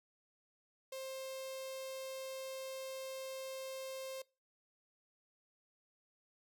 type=tone with notch filter; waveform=sawtooth; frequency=529 Hz; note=C5; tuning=19 cents sharp; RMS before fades=-45 dBFS; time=0.92-4.22 s; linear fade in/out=5 ms; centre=1400 Hz; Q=0.82; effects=noise-tail reverb RT60 0.3 s tail -23 dB re dry